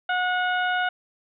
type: harmonic tone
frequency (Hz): 728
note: F#5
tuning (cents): -28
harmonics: 1 / 2 / 3 / 4 / 5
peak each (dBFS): -25 / -24 / -37 / -34 / -39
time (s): 0.09-0.89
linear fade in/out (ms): 5
effects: none